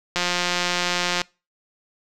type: click train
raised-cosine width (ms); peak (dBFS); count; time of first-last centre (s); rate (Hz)
0.2; -5; 188; 0.16-1.216; 177
effects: noise-tail reverb RT60 0.3 s tail -25 dB re dry